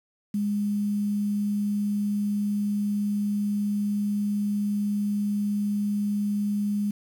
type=tone with quantisation; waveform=sine; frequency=205.4 Hz; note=G#3; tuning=19 cents flat; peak=-23 dBFS; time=0.34-6.91 s; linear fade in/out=5 ms; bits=8; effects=none